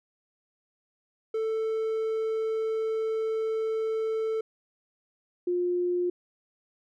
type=tone pair in turn; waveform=triangle / sine; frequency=442.4 / 355 Hz; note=A4 / F4; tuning=+9 / +28 cents; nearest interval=major third; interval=381 cents; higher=first; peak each=-24 dBFS; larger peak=neither; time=1.34-4.41 / 5.47-6.1 s; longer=first; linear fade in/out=5 ms; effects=none